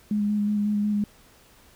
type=tone with vibrato; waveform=sine; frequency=207.7 Hz; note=G#3; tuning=in tune; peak=-21 dBFS; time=0.11-1.04 s; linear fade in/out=2 ms; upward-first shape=square; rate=5.5 Hz; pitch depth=15 cents each way; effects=pink hiss -55 dBFS RMS until 1.75 s